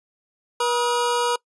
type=tone cluster; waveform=square; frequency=481.5 / 961 / 1261 Hz; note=B4 / B5 / D#6; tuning=-44 / -48 / +23 cents; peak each=-24 / -23 / -29 dBFS; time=0.6-1.36 s; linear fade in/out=5 ms; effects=noise-tail reverb RT60 0.1 s tail -23 dB re dry + resampled to 24000 Hz